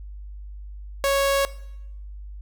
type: tone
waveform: sawtooth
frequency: 553 Hz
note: C#5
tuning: 4 cents flat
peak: -15 dBFS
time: 1.04-1.45 s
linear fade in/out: 0 ms
effects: noise-tail reverb RT60 0.8 s tail -18 dB re dry + added 50 Hz sine -35 dBFS peak until 2.41 s